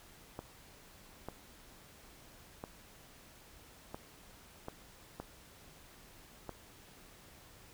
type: clicks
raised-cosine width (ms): 1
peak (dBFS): -27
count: 7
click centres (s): 0.391 / 1.286 / 2.639 / 3.945 / 4.684 / 5.2 / 6.493
effects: pink hiss -58 dBFS RMS until 7.73 s